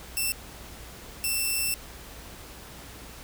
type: tone bursts at uneven times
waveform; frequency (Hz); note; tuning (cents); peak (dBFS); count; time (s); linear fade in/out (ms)
5% pulse; 2681; E7; +29; -16; 2; 0.17-0.32 / 1.24-1.74; 0
effects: added 60 Hz sine -49 dBFS peak until 3.23 s + pink hiss -45 dBFS RMS until 3.23 s